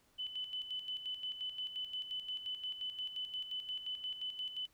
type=tone with tremolo; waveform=sine; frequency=3010 Hz; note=F#7; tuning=29 cents sharp; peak=-37 dBFS; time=0.18-4.67 s; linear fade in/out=20 ms; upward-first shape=square; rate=5.7 Hz; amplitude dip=60%; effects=pink hiss -71 dBFS RMS until 4.73 s